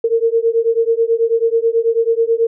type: beating tone pair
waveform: sine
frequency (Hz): 453.9 / 463.1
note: A#4 / A#4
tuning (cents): -46 / -11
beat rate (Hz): 9.2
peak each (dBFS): -15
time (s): 0.04-2.47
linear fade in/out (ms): 5
effects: none